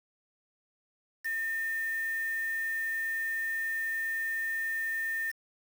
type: tone with quantisation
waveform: sine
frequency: 1809 Hz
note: A6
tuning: 48 cents sharp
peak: -30 dBFS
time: 1.24-5.32 s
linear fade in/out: 20 ms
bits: 7
effects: none